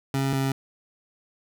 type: tone pair in turn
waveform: 25% pulse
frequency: 135.9 / 135.04 Hz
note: C#3 / C#3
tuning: -34 / -45 cents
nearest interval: unison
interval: 11 cents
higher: first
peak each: -19 dBFS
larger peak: neither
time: 0.14-0.33 / 0.33-0.52 s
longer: neither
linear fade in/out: 2 ms
effects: none